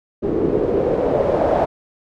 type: noise with low-pass filter sweep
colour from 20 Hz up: white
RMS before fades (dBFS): -18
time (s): 0.22-1.66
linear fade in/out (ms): 20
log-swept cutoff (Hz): 350 to 680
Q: 4.2
effects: none